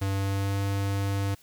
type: tone with pitch glide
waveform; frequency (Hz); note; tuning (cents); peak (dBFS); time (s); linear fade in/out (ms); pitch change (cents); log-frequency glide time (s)
square; 97.7 to 99.01; G2 to G2; -5 to +18; -26; 0.01-1.35; 10; +23; 0.12-0.6
effects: white hiss -58 dBFS RMS until 1.42 s